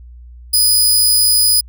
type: tone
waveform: 15% pulse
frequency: 4978 Hz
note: D#8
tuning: in tune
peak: -3 dBFS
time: 0.53-1.61 s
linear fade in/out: 10 ms
effects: added 60 Hz sine -34 dBFS peak until 1.68 s